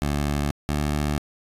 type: tone pair in turn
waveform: 15% pulse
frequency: 72.5 / 73.94 Hz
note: D2 / D2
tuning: -22 / +12 cents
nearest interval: unison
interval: 34 cents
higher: second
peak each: -16 / -16 dBFS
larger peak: neither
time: 0.02-0.51 / 0.69-1.18 s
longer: neither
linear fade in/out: 0 ms
effects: resampled to 32000 Hz